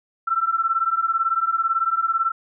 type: beating tone pair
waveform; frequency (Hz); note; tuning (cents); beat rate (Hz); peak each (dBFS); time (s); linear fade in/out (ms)
sine; 1331 / 1349; E6 / E6; +16 / +40; 18; -22 / -21; 0.27-2.32; 10
effects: none